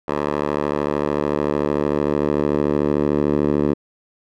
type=tone with band-pass filter sweep; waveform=10% pulse; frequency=73.42 Hz; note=D2; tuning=in tune; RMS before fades=-20 dBFS; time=0.08-3.74 s; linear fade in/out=5 ms; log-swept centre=740 to 350 Hz; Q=1.1; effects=none